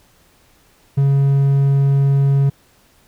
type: tone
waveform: triangle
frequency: 138.59 Hz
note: C#3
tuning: in tune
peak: -9 dBFS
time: 0.97-2.5 s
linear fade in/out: 10 ms
effects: pink hiss -54 dBFS RMS until 3.07 s